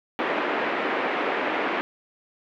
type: band-pass noise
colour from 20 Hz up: pink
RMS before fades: -26 dBFS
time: 0.19-1.81 s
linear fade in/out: 0 ms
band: 290 to 2500 Hz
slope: 24 dB/octave
effects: none